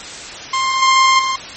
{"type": "tone with level steps", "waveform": "sawtooth", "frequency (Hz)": 1056, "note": "C6", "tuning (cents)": 16, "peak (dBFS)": [-11, -5, -12], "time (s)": [0.53, 1.36], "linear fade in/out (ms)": 5, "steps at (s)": [0.82, 1.19], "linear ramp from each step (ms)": 5, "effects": ["white hiss -30 dBFS RMS until 1.56 s", "MP3 32 kbps"]}